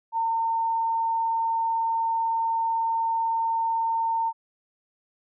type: tone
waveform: sine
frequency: 909 Hz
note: A#5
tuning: 44 cents flat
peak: -22 dBFS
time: 0.12-4.33 s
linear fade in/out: 50 ms
effects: none